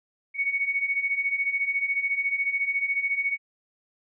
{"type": "beating tone pair", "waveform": "sine", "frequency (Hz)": [2217, 2231], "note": ["C#7", "C#7"], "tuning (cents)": [0, 11], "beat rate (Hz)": 14, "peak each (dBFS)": [-29, -25], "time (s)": [0.34, 3.38], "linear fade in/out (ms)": 50, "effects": []}